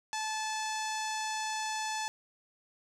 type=tone with low-pass filter; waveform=sawtooth; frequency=869 Hz; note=A5; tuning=22 cents flat; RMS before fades=-35 dBFS; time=0.13-2.08 s; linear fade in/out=0 ms; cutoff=6900 Hz; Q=2.4; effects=none